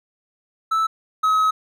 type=tone pair in turn; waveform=triangle; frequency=1314 / 1277.3 Hz; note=E6 / D#6; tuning=-6 / +45 cents; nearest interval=unison; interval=49 cents; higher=first; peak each=-15 / -13 dBFS; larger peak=second; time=0.71-0.87 / 1.23-1.51 s; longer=second; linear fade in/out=10 ms; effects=none